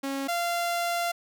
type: tone pair in turn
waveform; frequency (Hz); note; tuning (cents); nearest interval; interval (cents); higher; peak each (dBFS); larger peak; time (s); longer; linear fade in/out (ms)
sawtooth; 273.8 / 690.7; C#4 / F5; -21 / -19; octave + major third; 1602; second; -25 / -22; second; 0.03-0.28 / 0.28-1.12; second; 10
effects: none